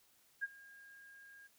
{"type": "tone with ADSR envelope", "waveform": "sine", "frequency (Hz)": 1623, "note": "G#6", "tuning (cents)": -40, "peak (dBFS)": -33, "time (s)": [0.41, 1.48], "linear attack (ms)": 27, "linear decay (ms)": 29, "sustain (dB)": -22, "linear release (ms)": 20, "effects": ["white hiss -70 dBFS RMS until 1.58 s"]}